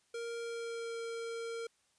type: tone with pitch glide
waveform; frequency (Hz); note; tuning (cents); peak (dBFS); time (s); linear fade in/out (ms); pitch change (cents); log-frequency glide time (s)
square; 466.2 to 460.8; A#4 to A#4; 0 to -20; -39; 0.14-1.67; 5; -20; 0.39-1
effects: white hiss -73 dBFS RMS until 1.98 s + resampled to 22050 Hz